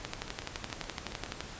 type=two click trains; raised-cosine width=0.2 ms; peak=-24 / -17 dBFS; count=8 / 17; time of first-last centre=0.28-1.262 / 0.05-1.406 s; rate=7.13 / 11.8 Hz; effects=pink hiss -45 dBFS RMS until 1.59 s + resampled to 16000 Hz